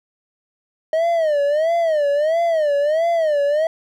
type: tone with vibrato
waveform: triangle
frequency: 622.3 Hz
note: D#5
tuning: in tune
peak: -13 dBFS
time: 0.93-3.67 s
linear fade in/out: 2 ms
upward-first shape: sine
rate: 1.5 Hz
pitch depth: 160 cents each way
effects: none